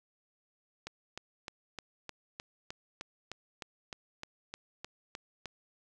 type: click train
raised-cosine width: 0.2 ms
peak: -23 dBFS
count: 16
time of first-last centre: 0.87-5.457 s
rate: 3.27 Hz
effects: none